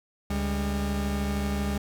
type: tone pair together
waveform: 40% pulse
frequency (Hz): 71.4 / 201.3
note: D2 / G3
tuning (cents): -48 / +46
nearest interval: octave + tritone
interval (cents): 1794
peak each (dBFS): -28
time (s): 0.3-1.78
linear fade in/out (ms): 5
effects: none